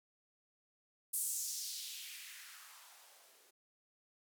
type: noise with band-pass filter sweep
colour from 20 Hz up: violet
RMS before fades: -45 dBFS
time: 1.13-3.51 s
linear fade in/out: 10 ms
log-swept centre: 10000 to 370 Hz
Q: 2.2
effects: none